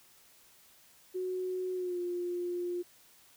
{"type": "tone with pitch glide", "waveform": "sine", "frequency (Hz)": [368.7, 352.9], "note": ["F#4", "F4"], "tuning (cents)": [-6, 18], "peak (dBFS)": -32, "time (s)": [1.14, 2.83], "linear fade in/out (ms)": 20, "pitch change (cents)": -76, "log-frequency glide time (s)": [1.74, 1.99], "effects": ["white hiss -61 dBFS RMS until 3.36 s"]}